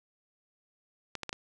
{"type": "clicks", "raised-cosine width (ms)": 0.2, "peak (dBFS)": -18, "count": 4, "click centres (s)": [1.153, 1.233, 1.293, 1.329], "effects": ["resampled to 22050 Hz"]}